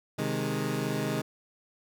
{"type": "chord", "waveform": "20% pulse", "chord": "Ab major", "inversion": "first", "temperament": "equal", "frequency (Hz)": [130.81, 155.56, 207.7], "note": ["C3", "Eb3", "Ab3"], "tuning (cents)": [0, 0, 0], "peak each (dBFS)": -28, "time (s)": [0.18, 1.22], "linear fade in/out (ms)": 10, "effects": []}